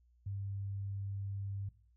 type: tone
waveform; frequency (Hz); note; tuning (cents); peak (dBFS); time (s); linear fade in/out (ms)
sine; 99; G2; +18; -37; 0.26-1.69; 5
effects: noise-tail reverb RT60 0.4 s tail -17 dB re dry + added 60 Hz sine -65 dBFS peak until 1.96 s